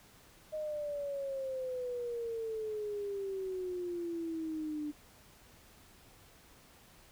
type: exponential sweep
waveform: sine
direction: down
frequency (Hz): 622.3 to 295.1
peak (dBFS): -35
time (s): 0.52-4.92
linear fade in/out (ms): 20
effects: pink hiss -60 dBFS RMS until 7.11 s